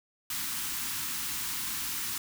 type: band-stop noise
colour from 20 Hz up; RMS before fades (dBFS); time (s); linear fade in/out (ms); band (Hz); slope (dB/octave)
white; -34; 0.3-2.18; 2; 340 to 900; 48
effects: none